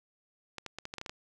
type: clicks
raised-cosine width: 0.2 ms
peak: -22 dBFS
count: 9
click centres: 0.583 / 0.663 / 0.786 / 0.854 / 0.939 / 0.983 / 1.014 / 1.062 / 1.095 s
effects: none